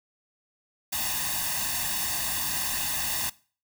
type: noise with comb filter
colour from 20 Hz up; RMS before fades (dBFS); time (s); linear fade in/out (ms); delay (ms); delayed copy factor
white; -29; 0.92-3.3; 10; 1.1; +0.9
effects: noise-tail reverb RT60 0.4 s tail -21 dB re dry